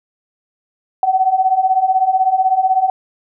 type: beating tone pair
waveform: sine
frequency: 744 / 760 Hz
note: F#5 / F#5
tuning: +9 / +46 cents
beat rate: 16 Hz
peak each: -16 / -13 dBFS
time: 1.03-2.9 s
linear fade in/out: 2 ms
effects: none